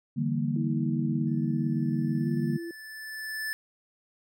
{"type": "chord", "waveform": "sine", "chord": "E half-diminished seventh", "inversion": "third", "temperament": "equal", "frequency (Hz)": [146.83, 164.81, 196, 233.1], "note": ["D3", "E3", "G3", "Bb3"], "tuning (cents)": [0, 0, 0, 0], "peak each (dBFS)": [-29, -34, -34, -29], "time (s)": [0.16, 2.58], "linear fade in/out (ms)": 20}
{"type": "tone with pitch glide", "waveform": "sine", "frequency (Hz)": [319.3, 338.3], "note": ["D#4", "E4"], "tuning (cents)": [45, 45], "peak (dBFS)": -34, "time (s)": [0.56, 2.71], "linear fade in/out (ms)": 2, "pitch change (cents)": 100, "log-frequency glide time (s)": [2.19, 2.27]}
{"type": "tone with exponential growth", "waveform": "square", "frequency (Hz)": 1749, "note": "A6", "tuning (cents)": -11, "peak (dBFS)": -30, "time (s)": [1.27, 3.53], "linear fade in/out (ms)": 0, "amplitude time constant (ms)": 490}
{"effects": []}